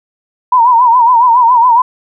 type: tone with vibrato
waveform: sine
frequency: 962 Hz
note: B5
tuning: 46 cents flat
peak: -4 dBFS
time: 0.52-1.82 s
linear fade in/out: 5 ms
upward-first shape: sine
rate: 7.2 Hz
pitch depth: 97 cents each way
effects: none